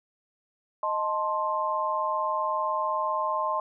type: chord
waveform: sine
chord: A diminished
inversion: second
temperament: equal with one note detuned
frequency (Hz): 622.3 / 880 / 1052.6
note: Eb5 / A5 / C6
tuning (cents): 0 / 0 / +10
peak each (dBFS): -31 / -31 / -27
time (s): 0.83-3.6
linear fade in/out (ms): 2
effects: none